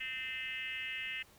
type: tone with frequency modulation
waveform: sine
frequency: 2341 Hz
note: D7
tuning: 6 cents flat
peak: -37 dBFS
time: 0-1.23 s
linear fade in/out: 10 ms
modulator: 264 Hz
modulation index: 2.2
effects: pink hiss -62 dBFS RMS until 1.38 s